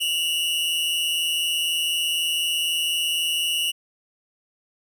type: tone pair together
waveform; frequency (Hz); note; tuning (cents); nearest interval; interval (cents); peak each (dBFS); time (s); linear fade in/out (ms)
45% pulse; 2754 / 2918; F7 / F#7; -25 / -25; minor second; 100; -28 / -22; 0-3.72; 20
effects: none